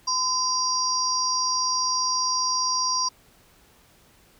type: tone cluster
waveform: sine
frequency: 1020 / 4745 / 5680 Hz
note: C6 / D8 / F8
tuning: -44 / +17 / +28 cents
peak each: -26 dBFS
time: 0.07-3.09 s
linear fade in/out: 10 ms
effects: pink hiss -57 dBFS RMS until 4.39 s